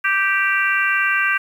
harmonic tone, 391.5 Hz, G4, 2 cents flat, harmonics 3 / 4 / 5 / 6 / 7, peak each -24 / -18 / -24 / -24 / -24 dBFS, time 0.04-1.38 s, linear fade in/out 10 ms, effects 8-bit

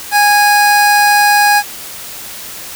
25% pulse tone, 825 Hz, G#5, 12 cents flat, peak -3 dBFS, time 0.11-1.63 s, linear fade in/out 50 ms, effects white hiss -28 dBFS RMS until 2.75 s

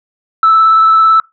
sine tone with vibrato, 1315 Hz, E6, 5 cents flat, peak -3 dBFS, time 0.43-1.2 s, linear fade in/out 2 ms, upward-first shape triangle, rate 18 Hz, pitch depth 15 cents each way, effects noise-tail reverb RT60 0.2 s tail -23 dB re dry + tanh soft clip ceiling -1 dBFS

